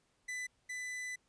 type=tone pair in turn; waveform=45% pulse; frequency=1998 / 1998 Hz; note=B6 / B6; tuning=+20 / +20 cents; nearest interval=unison; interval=0 cents; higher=neither; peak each=-38 / -39 dBFS; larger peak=first; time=0.28-0.47 / 0.69-1.16 s; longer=second; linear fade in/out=10 ms; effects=pink hiss -75 dBFS RMS until 1.28 s + resampled to 22050 Hz